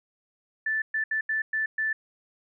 sine tone bursts at uneven times, 1758 Hz, A6, 2 cents flat, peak -24 dBFS, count 6, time 0.66-0.82 / 0.94-1.04 / 1.11-1.21 / 1.29-1.42 / 1.53-1.66 / 1.78-1.93 s, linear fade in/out 5 ms, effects none

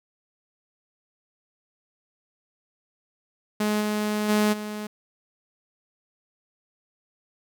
sawtooth tone with level steps, 211 Hz, G#3, 28 cents sharp, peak -18 / -20 / -15 / -27 dBFS, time 3.6-4.87 s, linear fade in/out 5 ms, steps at 3.8 / 4.28 / 4.52 s, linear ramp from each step 20 ms, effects none

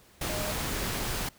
sine tone in noise, 614 Hz, D#5, 23 cents flat, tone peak -35 dBFS, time 0.29-0.52 s, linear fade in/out 5 ms, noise pink, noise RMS -32 dBFS, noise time 0.21-1.29 s, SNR -6 dB, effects pink hiss -58 dBFS RMS until 1.38 s

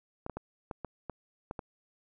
clicks, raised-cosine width 1 ms, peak -23 dBFS, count 8, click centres 0.264 / 0.297 / 0.37 / 0.712 / 0.847 / 1.097 / 1.511 / 1.592 s, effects none

